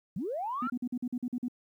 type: linear sweep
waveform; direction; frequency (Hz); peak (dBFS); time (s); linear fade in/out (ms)
sine; up; 146.83 to 1416; -31; 0.16-0.7; 5
type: tone bursts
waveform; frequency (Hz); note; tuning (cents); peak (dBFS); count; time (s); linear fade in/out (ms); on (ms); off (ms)
sine; 246.4; B3; -4; -29; 9; 0.62-1.483; 5; 55; 46
effects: tanh soft clip ceiling -24 dBFS + 11-bit